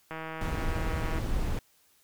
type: click train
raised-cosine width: 0.5 ms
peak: -23 dBFS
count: 173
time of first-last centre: 0.11-1.185 s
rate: 160 Hz
type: noise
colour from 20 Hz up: brown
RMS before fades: -30 dBFS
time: 0.41-1.59 s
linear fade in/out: 2 ms
effects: white hiss -65 dBFS RMS until 2.03 s